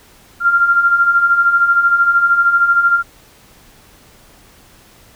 sine beating tone pair, 1379 / 1392 Hz, F6 / F6, -22 / -6 cents, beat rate 13 Hz, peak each -17 / -10 dBFS, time 0.4-3.03 s, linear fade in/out 50 ms, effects pink hiss -46 dBFS RMS until 5.15 s

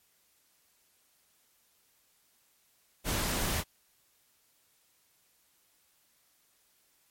pink noise, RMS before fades -31 dBFS, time 3.04-3.64 s, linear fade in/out 50 ms, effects white hiss -69 dBFS RMS until 7.1 s + MP3 64 kbps

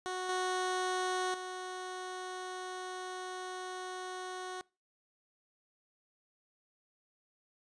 15% pulse tone with level steps, 368.6 Hz, F#4, 7 cents flat, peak -29 / -25 / -33 dBFS, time 0.06-4.61 s, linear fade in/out 0 ms, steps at 0.29 / 1.34 s, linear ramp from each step 2 ms, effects noise-tail reverb RT60 0.3 s tail -24 dB re dry + resampled to 22050 Hz

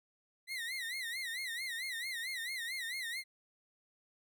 30% pulse tone with vibrato, 1975.5 Hz, B6, in tune, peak -35 dBFS, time 0.47-3.24 s, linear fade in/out 50 ms, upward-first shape sine, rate 4.5 Hz, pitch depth 150 cents each way, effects none

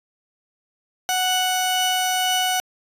sawtooth tone pair together, 740 / 2958 Hz, F#5 / F#7, 0 / -1 cents, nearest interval 2 octaves, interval 2399 cents, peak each -17 / -20 dBFS, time 1.09-2.6 s, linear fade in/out 0 ms, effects resampled to 32000 Hz

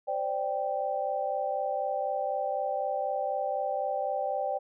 sine chord, C suspended second, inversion none, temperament equal, 523.3 / 587.3 / 784 Hz, C5 / D5 / G5, 0 / 0 / 0 cents, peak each -34 / -32 / -31 dBFS, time 0.07-4.59 s, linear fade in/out 20 ms, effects none

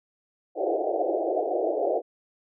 white band-pass noise, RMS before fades -26 dBFS, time 0.55-2.02 s, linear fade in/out 50 ms, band 320 to 740 Hz, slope 96 dB/octave, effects none

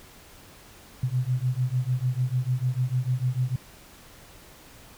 sine beating tone pair, 123.47 / 130.17 Hz, B2 / C3, 0 / -9 cents, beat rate 6.7 Hz, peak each -26 dBFS, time 1.03-3.56 s, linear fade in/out 5 ms, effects pink hiss -50 dBFS RMS until 4.97 s

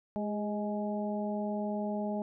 harmonic tone with a mistuned harmonic, 209.1 Hz, G#3, 12 cents sharp, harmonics 1 / 2 / 3 / 4, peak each -33 / -40 / -37 / -41 dBFS, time 0.16-2.22 s, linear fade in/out 0 ms, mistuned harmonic 2, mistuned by -35 cents, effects none

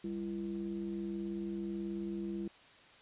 triangle ring-modulated tone, 69.3 Hz, C#2, in tune, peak -31 dBFS, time 0.04-2.48 s, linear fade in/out 5 ms, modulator 268 Hz, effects white hiss -59 dBFS RMS until 3.01 s + resampled to 8000 Hz

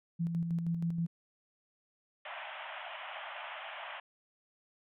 sine tone with tremolo, 168.2 Hz, E3, 35 cents sharp, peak -29 dBFS, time 0.19-1.07 s, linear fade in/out 20 ms, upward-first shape square, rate 6.3 Hz, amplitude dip 40%
pink band-pass noise, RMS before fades -44 dBFS, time 2.25-4 s, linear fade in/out 5 ms, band 590 to 3300 Hz, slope 96 dB/octave
effects none

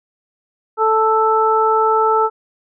harmonic tone, 440 Hz, A4, in tune, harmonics 1 / 2 / 3, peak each -16 / -16 / -16 dBFS, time 0.77-2.3 s, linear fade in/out 50 ms, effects none

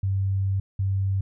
sine tone pair in turn, 97 / 97 Hz, G2 / G2, -18 / -18 cents, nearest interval unison, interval 0 cents, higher neither, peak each -21 dBFS, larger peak neither, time 0.03-0.6 / 0.79-1.21 s, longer first, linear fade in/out 5 ms, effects none

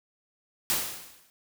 white noise with exponential decay, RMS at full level -24 dBFS, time 0.7-1.3 s, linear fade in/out 0 ms, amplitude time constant 130 ms, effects none

